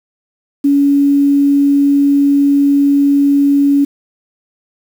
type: tone with quantisation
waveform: sine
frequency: 282.2 Hz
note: C#4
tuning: 31 cents sharp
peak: -7 dBFS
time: 0.64-3.85 s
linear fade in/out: 10 ms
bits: 6
effects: none